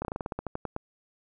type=slowing click train; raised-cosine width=1 ms; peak=-18 dBFS; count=13; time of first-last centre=0.02-0.764 s; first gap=29 ms; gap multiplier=1.13; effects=none